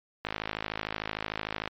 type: click train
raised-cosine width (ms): 0.3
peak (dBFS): -14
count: 77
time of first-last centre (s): 0.25-1.676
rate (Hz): 53.3
effects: low-pass 4000 Hz 12 dB/octave + MP3 48 kbps